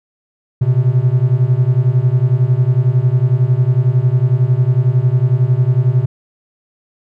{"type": "beating tone pair", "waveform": "triangle", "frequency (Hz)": [121, 132], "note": ["B2", "C3"], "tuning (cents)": [-35, 16], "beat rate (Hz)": 11, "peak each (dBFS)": -11, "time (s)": [0.61, 6.06], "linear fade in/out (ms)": 10, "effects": []}